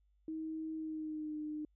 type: tone with pitch glide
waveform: sine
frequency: 317.2 to 303.6 Hz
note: D#4 to D#4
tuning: +33 to -42 cents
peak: -38 dBFS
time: 0.28-1.65 s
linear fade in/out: 2 ms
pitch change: -75 cents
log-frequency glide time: 0.75-1.37 s
effects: added 50 Hz sine -69 dBFS peak until 1.75 s